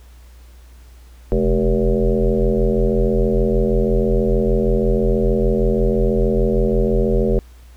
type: tone with frequency modulation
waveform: sine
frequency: 213.1 Hz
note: G#3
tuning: 45 cents sharp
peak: -13 dBFS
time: 1.32-7.39 s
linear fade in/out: 0 ms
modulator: 86.3 Hz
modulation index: 3.7
effects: added 60 Hz sine -40 dBFS peak until 7.76 s + pink hiss -53 dBFS RMS until 7.76 s